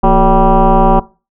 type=tone with frequency modulation; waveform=sine; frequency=370 Hz; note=F#4; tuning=in tune; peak=-4 dBFS; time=0.03-1 s; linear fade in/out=10 ms; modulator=200 Hz; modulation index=3.2; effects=noise-tail reverb RT60 0.3 s tail -20 dB re dry + tanh soft clip ceiling 0 dBFS